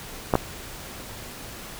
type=clicks; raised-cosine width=1 ms; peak=-4 dBFS; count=2; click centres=0.338 / 0.354 s; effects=pink hiss -39 dBFS RMS until 1.79 s